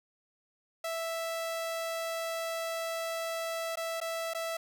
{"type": "tone with dropouts", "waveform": "sawtooth", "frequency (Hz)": 659.3, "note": "E5", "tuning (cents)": 0, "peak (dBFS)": -29, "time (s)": [0.84, 4.57], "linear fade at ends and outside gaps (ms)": 5, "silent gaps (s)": [[3.757, 3.771], [4.003, 4.013], [4.336, 4.347]], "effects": []}